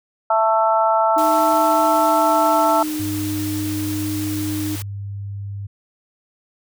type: harmonic tone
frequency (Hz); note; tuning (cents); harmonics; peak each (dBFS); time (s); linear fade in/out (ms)
221.3; A3; +10; 3 / 4 / 5 / 6; -18 / -17 / -28 / -20; 0.3-2.83; 5
type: tone with pitch glide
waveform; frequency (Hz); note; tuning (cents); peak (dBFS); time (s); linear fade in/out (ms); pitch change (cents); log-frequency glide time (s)
sine; 311.5 to 306.3; D#4 to D#4; +2 to -27; -22; 1.16-4.76; 10; -29; 1.54-2.78
type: noise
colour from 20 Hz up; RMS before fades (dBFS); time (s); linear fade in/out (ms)
white; -32; 1.18-4.82; 0
type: tone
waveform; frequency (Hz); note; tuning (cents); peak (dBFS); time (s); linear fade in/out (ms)
sine; 100; G2; +35; -26; 2.99-5.67; 10
effects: none